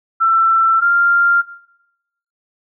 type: tone pair in turn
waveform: sine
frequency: 1339 / 1393 Hz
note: E6 / F6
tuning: +27 / -5 cents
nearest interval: minor second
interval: 68 cents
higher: second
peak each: -10 dBFS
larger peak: neither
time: 0.2-0.81 / 0.81-1.42 s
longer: neither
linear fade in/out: 20 ms
effects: noise-tail reverb RT60 0.9 s tail -18 dB re dry